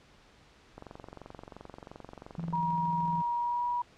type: click train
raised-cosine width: 1 ms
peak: -30 dBFS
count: 41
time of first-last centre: 0.78-2.527 s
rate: 22.9 Hz
type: tone with tremolo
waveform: sine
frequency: 166.9 Hz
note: E3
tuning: 22 cents sharp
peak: -31 dBFS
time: 2.38-3.22 s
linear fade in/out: 5 ms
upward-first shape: square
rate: 20 Hz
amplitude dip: 50%
type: tone with pitch glide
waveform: sine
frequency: 953 to 966.3 Hz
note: A#5 to B5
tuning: +38 to -38 cents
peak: -28 dBFS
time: 2.53-3.82 s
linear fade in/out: 5 ms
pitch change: +24 cents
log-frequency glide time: 3.37-3.65 s
effects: pink hiss -59 dBFS RMS until 3.97 s + low-pass 5000 Hz 12 dB/octave